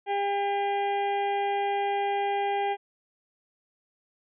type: harmonic tone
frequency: 401.5 Hz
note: G4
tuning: 41 cents sharp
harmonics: 1 / 2 / 4 / 5 / 6 / 7 / 8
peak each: -30 / -26 / -42 / -40 / -42 / -48 / -45 dBFS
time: 0.06-2.77 s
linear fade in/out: 50 ms
effects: none